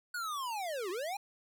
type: linear two-way sweep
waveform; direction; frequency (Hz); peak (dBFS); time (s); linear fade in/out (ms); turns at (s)
square; down then up; 1480 to 340 to 833; -36; 0.14-1.17; 5; 0.9
effects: none